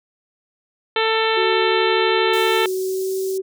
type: harmonic tone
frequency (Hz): 444.7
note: A4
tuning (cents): +18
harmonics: 1 / 2 / 3 / 4 / 5 / 6 / 7 / 8 / 9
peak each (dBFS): -20 / -23 / -25 / -26 / -27 / -28 / -28 / -29 / -30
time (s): 0.96-2.66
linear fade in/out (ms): 2
type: tone with pitch glide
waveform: sine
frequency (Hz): 372.3 to 381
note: F#4 to G4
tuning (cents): +11 to -49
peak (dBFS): -20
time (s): 1.36-3.42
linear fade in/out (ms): 20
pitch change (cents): +40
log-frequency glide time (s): 2.58-3.16
type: high-pass noise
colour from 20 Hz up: pink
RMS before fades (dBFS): -36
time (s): 2.33-3.38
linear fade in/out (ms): 5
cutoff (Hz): 5200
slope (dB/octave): 24
effects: none